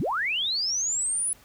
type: linear sweep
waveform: sine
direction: up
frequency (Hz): 101.3 to 10270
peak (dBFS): -24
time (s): 0-1.33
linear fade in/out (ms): 0
effects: pink hiss -55 dBFS RMS until 1.44 s